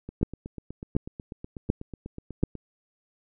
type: two click trains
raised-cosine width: 3 ms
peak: -9 / -24 dBFS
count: 4 / 21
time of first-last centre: 0.23-2.436 / 0.09-2.553 s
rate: 1.36 / 8.12 Hz
effects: none